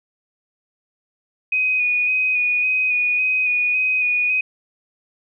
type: tone with vibrato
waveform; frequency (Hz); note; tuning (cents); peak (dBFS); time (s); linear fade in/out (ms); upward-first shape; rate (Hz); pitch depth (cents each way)
sine; 2489; D#7; 0; -16; 1.52-4.41; 5; square; 1.8; 18
effects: none